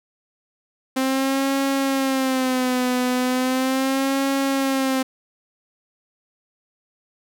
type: tone with vibrato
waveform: sawtooth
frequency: 261.6 Hz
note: C4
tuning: in tune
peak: -15 dBFS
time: 0.96-5.03 s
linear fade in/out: 10 ms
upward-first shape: sine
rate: 0.37 Hz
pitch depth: 76 cents each way
effects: none